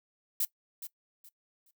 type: noise with echo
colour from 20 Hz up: violet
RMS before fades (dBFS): -29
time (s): 0.4-0.45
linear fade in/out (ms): 5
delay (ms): 420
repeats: 3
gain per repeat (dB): -12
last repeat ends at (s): 1.71
effects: noise-tail reverb RT60 0.1 s tail -20 dB re dry